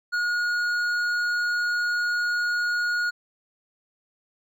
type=tone with hard clipping; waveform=sine; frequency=1441 Hz; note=F#6; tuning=46 cents flat; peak=-24 dBFS; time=0.12-3.11 s; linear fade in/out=20 ms; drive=7 dB; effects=none